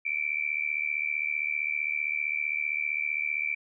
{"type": "tone with amplitude modulation", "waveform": "sine", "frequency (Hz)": 2332, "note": "D7", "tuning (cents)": -13, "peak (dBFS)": -23, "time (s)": [0.05, 3.55], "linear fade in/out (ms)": 10, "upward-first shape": "sine", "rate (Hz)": 75.4, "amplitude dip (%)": 90, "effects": []}